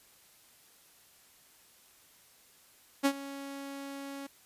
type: tone with ADSR envelope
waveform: sawtooth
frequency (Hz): 277.2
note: C#4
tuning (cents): 0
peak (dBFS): -18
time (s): 3.03-4.27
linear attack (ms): 26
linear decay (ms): 67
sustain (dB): -18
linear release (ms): 8
effects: white hiss -61 dBFS RMS until 4.45 s + resampled to 32000 Hz